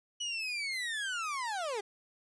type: linear sweep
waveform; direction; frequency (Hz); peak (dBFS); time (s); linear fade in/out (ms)
30% pulse; down; 2956 to 385.8; -31; 0.2-1.81; 10
effects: resampled to 22050 Hz